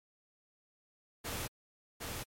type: noise with echo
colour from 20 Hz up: pink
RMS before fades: -39 dBFS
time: 1.24-1.48 s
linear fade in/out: 20 ms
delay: 760 ms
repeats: 1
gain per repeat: -2 dB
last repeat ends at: 2.24 s
effects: MP3 64 kbps